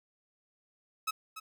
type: tone with echo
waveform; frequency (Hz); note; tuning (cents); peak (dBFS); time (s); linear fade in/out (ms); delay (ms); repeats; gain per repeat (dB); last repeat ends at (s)
sawtooth; 1286; E6; -43; -26; 1.07-1.11; 10; 290; 1; -11; 1.4
effects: none